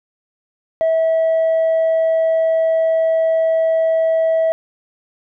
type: tone with tanh clipping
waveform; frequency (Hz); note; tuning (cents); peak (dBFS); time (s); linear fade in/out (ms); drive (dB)
triangle; 649; E5; -27; -13; 0.81-4.52; 0; 6
effects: none